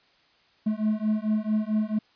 triangle beating tone pair, 212.8 / 217.3 Hz, G#3 / A3, +42 / -21 cents, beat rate 4.5 Hz, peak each -24 dBFS, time 0.66-1.99 s, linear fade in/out 10 ms, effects white hiss -62 dBFS RMS until 2.15 s + resampled to 11025 Hz

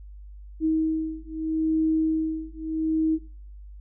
sine beating tone pair, 317 / 317.78 Hz, D#4 / D#4, +32 / +37 cents, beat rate 0.78 Hz, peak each -25 dBFS, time 0.6-3.19 s, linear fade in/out 50 ms, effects noise-tail reverb RT60 0.5 s tail -19 dB re dry + added 50 Hz sine -40 dBFS peak until 3.8 s

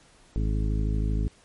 harmonic tone, 52.9 Hz, G#1, 33 cents sharp, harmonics 1 / 2 / 3 / 4 / 5 / 6 / 8, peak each -24 / -30 / -34 / -36 / -38 / -40 / -42 dBFS, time 0.36-1.28 s, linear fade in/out 0 ms, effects pink hiss -57 dBFS RMS until 1.44 s + MP3 48 kbps

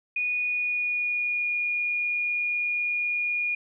sine tone with pitch glide, 2464 to 2436 Hz, D#7 to D#7, -17 to -37 cents, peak -24 dBFS, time 0.16-3.55 s, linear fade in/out 5 ms, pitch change -20 cents, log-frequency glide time 0.41-1.5 s, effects none

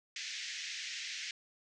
pink band-pass noise, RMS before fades -42 dBFS, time 0.16-1.31 s, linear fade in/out 2 ms, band 1800 to 6700 Hz, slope 48 dB/octave, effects none

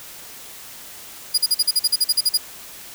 sawtooth tone bursts, 4887 Hz, D#8, 32 cents flat, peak -11 dBFS, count 13, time 1.34-2.376 s, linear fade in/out 10 ms, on 40 ms, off 43 ms, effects white hiss -39 dBFS RMS until 2.94 s

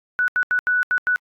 sine tone bursts at uneven times, 1480 Hz, F#6, in tune, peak -16 dBFS, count 6, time 0.19-0.28 / 0.36-0.43 / 0.51-0.59 / 0.67-0.83 / 0.91-0.98 / 1.07-1.16 s, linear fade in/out 0 ms, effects AAC 64 kbps

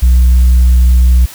sine tone with tanh clipping, 62 Hz, B1, 7 cents sharp, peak -4 dBFS, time 0.02-1.26 s, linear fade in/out 10 ms, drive 1 dB, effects white hiss -32 dBFS RMS until 1.34 s

